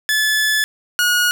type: tone pair in turn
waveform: sawtooth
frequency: 1727 / 1447.6 Hz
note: A6 / F#6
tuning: -33 / -38 cents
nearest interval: minor third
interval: 305 cents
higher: first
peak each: -11 / -10 dBFS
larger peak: second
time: 0.09-0.64 / 0.99-1.31 s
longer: first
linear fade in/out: 0 ms
effects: none